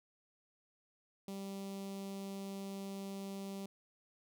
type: tone with notch filter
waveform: sawtooth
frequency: 196 Hz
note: G3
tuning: in tune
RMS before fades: -44 dBFS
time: 1.28-3.66 s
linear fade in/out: 2 ms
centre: 1600 Hz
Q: 0.79
effects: none